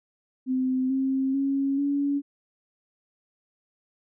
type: tone with pitch steps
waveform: sine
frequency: 258.3 / 266.3 / 274.6 / 283.1 Hz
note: C4 / C4 / C#4 / C#4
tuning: -22 / +31 / -16 / +37 cents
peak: -22 dBFS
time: 0.46-2.22 s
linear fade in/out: 50 ms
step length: 440 ms
effects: none